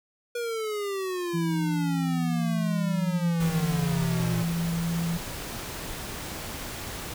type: exponential sweep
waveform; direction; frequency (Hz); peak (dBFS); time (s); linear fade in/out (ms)
square; down; 482.6 to 115.5; -29; 0.35-4.43; 5
type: tone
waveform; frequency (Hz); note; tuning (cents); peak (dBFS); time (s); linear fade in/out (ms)
sine; 168.1; E3; +34; -25; 1.33-5.18; 20
type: noise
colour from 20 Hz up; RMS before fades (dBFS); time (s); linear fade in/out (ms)
pink; -36; 3.4-7.14; 5
effects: none